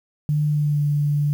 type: tone with pitch glide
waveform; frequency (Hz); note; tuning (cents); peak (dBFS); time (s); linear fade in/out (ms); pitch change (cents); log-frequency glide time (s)
sine; 149.6 to 146.27; D3 to D3; +32 to -7; -17; 0.29-1.33; 0; -39; 0.46-0.84
effects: 8-bit